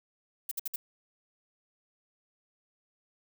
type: noise bursts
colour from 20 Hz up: violet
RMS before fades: -33 dBFS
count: 4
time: 0.49-0.76 s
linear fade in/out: 5 ms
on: 24 ms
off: 58 ms
effects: none